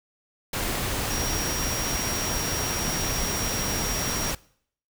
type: tone in noise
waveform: sine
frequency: 5640 Hz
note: F8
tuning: 16 cents sharp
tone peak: -31 dBFS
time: 1.1-4.31 s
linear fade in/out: 5 ms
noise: pink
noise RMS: -28 dBFS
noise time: 0.53-4.35 s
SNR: -6 dB
effects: noise-tail reverb RT60 0.6 s tail -22 dB re dry